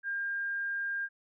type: tone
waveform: sine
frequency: 1605 Hz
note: G6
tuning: 40 cents sharp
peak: -31 dBFS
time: 0.03-1.09 s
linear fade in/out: 50 ms
effects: none